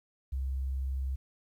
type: tone with vibrato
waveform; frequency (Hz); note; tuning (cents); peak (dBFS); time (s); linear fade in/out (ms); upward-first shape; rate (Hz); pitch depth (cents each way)
sine; 66.3; C2; +23; -30; 0.32-1.16; 10; sine; 20; 31
effects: 11-bit